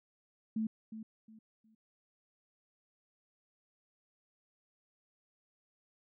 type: tone with echo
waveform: sine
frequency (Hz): 220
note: A3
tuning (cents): 0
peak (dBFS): -31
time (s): 0.56-0.67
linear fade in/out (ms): 5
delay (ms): 360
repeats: 3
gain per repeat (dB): -11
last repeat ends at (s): 1.75
effects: none